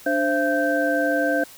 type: tone cluster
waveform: sine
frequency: 293.3 / 524 / 674 / 1557 Hz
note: D4 / C5 / E5 / G6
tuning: -2 / +2 / +38 / -12 cents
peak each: -24 dBFS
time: 0.06-1.44 s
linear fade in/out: 5 ms
effects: white hiss -45 dBFS RMS until 1.57 s